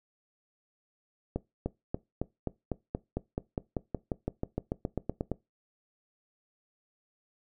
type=accelerating click train; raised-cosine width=2 ms; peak=-17 dBFS; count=22; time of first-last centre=1.36-5.317 s; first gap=300 ms; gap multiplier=0.95; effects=noise-tail reverb RT60 0.2 s tail -20 dB re dry